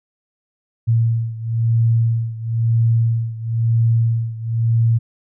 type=beating tone pair; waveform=sine; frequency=114.5 / 115.5 Hz; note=A#2 / A#2; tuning=-31 / -16 cents; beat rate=1 Hz; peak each=-16 / -19 dBFS; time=0.87-4.99 s; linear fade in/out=20 ms; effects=none